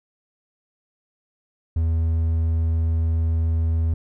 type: tone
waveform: triangle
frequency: 81.5 Hz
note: E2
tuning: 19 cents flat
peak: -16 dBFS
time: 1.76-3.94 s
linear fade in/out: 5 ms
effects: none